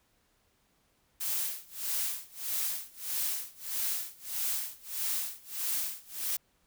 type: noise with tremolo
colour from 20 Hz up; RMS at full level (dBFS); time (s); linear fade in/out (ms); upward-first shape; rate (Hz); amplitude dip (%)
blue; -31; 1.2-6.37; 10; sine; 1.6; 95
effects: pink hiss -71 dBFS RMS until 6.66 s